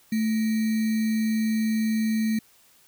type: tone with sample-and-hold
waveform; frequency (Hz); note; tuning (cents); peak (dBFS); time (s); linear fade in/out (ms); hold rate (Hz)
sine; 220; A3; 0; -21; 0.12-2.39; 5; 2100
effects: white hiss -58 dBFS RMS until 2.87 s